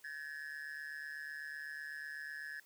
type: tone with amplitude modulation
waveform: triangle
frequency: 1704 Hz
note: G#6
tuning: 44 cents sharp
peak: -37 dBFS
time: 0.04-2.6 s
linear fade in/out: 5 ms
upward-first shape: sine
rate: 148 Hz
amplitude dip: 95%
effects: white hiss -66 dBFS RMS until 2.65 s + high-pass 150 Hz 12 dB/octave